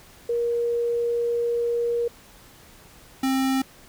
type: tone pair in turn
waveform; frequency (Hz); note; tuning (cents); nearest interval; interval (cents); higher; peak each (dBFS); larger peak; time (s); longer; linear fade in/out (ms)
sine / square; 472.5 / 265.2; A#4 / C4; +23 / +23; minor seventh; 1000; first; -21; neither; 0.29-2.08 / 3.23-3.62; first; 5
effects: pink hiss -50 dBFS RMS until 3.88 s